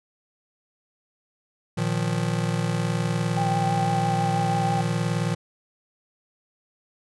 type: chord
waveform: square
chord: Bb suspended fourth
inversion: none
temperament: just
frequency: 116.54 / 155.39 / 174.81 Hz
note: Bb2 / Eb3 / F3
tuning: 0 / -2 / +2 cents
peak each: -28 dBFS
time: 1.77-5.35 s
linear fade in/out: 10 ms
type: tone with vibrato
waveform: sine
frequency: 790 Hz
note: G5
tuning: 13 cents sharp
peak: -24 dBFS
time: 3.37-4.81 s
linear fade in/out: 5 ms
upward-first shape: sine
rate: 6.1 Hz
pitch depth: 22 cents each way
effects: resampled to 24000 Hz